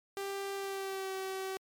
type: tone with pitch glide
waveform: sawtooth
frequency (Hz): 394.5 to 381.9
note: G4 to G4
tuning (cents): +11 to -45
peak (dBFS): -32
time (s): 0.17-1.57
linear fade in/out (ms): 0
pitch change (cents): -56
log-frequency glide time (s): 0.55-1.13
effects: MP3 96 kbps